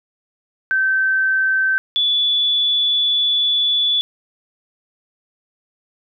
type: tone pair in turn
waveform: sine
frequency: 1546 / 3446 Hz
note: G6 / A7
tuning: -24 / -37 cents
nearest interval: octave + major second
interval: 1387 cents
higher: second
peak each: -14 dBFS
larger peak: neither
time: 0.71-1.78 / 1.96-4.01 s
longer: second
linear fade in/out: 0 ms
effects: none